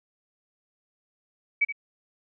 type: tone with echo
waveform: sine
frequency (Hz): 2278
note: C#7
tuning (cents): +47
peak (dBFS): -18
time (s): 1.61-1.65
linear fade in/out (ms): 10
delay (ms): 75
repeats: 1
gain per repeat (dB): -11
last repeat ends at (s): 1.725
effects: none